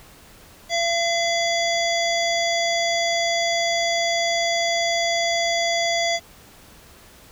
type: harmonic tone with a mistuned harmonic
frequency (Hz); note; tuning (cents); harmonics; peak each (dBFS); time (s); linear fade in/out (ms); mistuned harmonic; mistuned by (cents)
680; F5; -46; 1 / 3 / 5 / 7 / 9 / 10; -22 / -25 / -27 / -29 / -33 / -33; 0.69-6.2; 50; 9; -37
effects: pink hiss -48 dBFS RMS until 7.31 s